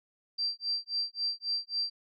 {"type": "tone with tremolo", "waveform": "sine", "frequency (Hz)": 4706, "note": "D8", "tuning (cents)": 3, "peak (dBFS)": -27, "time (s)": [0.38, 1.9], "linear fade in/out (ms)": 10, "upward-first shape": "sine", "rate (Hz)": 3.7, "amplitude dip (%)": 100, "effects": []}